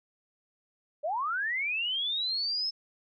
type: linear sweep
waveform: sine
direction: up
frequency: 554.4 to 5274 Hz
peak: -28 dBFS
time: 1.03-2.71 s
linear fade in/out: 20 ms
effects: none